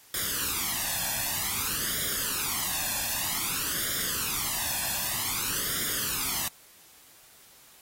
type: noise with flanger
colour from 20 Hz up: white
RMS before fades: -30 dBFS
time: 0.14-6.48 s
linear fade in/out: 2 ms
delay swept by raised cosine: 0.57 to 1.18 ms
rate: 0.53 Hz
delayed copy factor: +0.8
effects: white hiss -55 dBFS RMS until 7.81 s + AAC 48 kbps